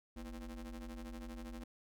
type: ring-modulated tone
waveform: 35% pulse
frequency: 92.5 Hz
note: F#2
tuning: in tune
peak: -40 dBFS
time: 0.16-1.64 s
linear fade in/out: 5 ms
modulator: 145 Hz
effects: none